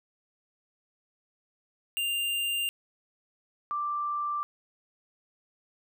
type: tone pair in turn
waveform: square / sine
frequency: 2794 / 1177.4 Hz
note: F7 / D6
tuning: 0 / +4 cents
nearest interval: octave + minor third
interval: 1496 cents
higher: first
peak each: -28 dBFS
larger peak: neither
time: 1.97-2.69 / 3.71-4.43 s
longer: neither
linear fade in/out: 0 ms
effects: none